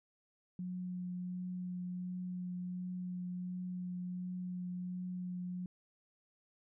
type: tone with vibrato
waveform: sine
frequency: 180.6 Hz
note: F#3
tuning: 42 cents flat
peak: -38 dBFS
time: 0.59-5.66 s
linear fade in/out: 2 ms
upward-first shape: triangle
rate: 1.4 Hz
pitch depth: 12 cents each way
effects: none